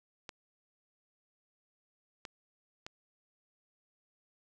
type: clicks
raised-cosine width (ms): 0.2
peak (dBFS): -25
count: 3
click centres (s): 0.292 / 2.252 / 2.865
effects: none